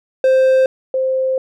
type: tone pair in turn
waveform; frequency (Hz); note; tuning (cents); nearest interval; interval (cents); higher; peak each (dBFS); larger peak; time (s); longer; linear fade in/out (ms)
triangle / sine; 523.3 / 523.3; C5 / C5; 0 / 0; unison; 0; neither; -7 / -14; first; 0.24-0.66 / 0.94-1.38; second; 2
effects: none

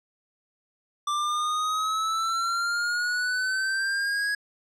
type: exponential sweep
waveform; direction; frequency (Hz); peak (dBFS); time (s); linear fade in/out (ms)
square; up; 1174.7 to 1667; -25; 1.07-4.35; 5
effects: low-pass 8000 Hz 12 dB/octave

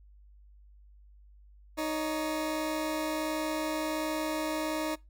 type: tone pair together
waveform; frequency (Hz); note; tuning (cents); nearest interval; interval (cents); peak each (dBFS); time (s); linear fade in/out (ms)
20% pulse; 311.1 / 560.8; D#4 / C#5; 0 / +20; minor seventh; 1020; -26 / -33; 1.77-4.96; 20
effects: noise-tail reverb RT60 0.2 s tail -22 dB re dry + added 50 Hz sine -53 dBFS peak until 5.09 s

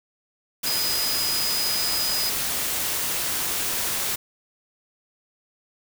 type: tone in noise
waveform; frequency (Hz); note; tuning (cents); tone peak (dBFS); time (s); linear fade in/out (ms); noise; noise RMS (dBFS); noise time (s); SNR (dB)
sine; 4978; D#8; 0; -25; 0.66-2.3; 10; white; -26; 0.63-4.16; -2
effects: none

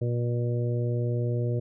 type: harmonic tone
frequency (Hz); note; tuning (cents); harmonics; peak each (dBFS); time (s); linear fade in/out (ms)
120; B2; -49; 1 / 2 / 3 / 4 / 5; -25 / -38 / -34 / -35 / -39; 0.01-1.6; 10
effects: none

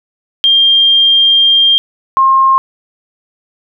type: tone pair in turn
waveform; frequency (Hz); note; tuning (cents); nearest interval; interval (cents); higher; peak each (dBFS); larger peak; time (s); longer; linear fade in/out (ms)
sine; 3198 / 1067.2; G7 / C6; +34 / +34; octave + perfect fifth; 1900; first; -5; neither; 0.44-1.78 / 2.17-2.58; first; 0
effects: none

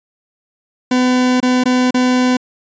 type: tone with dropouts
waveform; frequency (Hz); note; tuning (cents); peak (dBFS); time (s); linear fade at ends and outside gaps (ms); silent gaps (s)
40% pulse; 251.9; B3; +34; -10; 0.91-2.37; 5; 1.403-1.427 / 1.638-1.656 / 1.908-1.943
effects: resampled to 16000 Hz

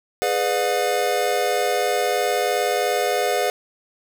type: chord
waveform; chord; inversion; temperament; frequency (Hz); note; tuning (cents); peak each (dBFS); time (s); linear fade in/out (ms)
square; G# diminished seventh; none; just; 415.3 / 498.4 / 598 / 717.6; G#4 / B4 / D5 / F5; 0 / +16 / +31 / +47; -26 / -25 / -27 / -24; 0.22-3.5; 0
effects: none

